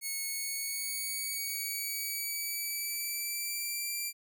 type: tone with pitch glide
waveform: 5% pulse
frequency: 2200 to 2358 Hz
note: C#7 to D7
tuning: -14 to +6 cents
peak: -24 dBFS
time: 0.01-4.13 s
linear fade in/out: 50 ms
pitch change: +120 cents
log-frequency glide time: 0.21-3.94 s
effects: none